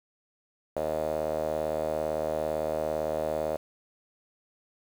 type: tone with band-pass filter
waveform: sawtooth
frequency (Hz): 77.78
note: D#2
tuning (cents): 0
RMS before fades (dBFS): -30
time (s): 0.76-3.57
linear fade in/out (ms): 5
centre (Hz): 590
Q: 6.1
effects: 8-bit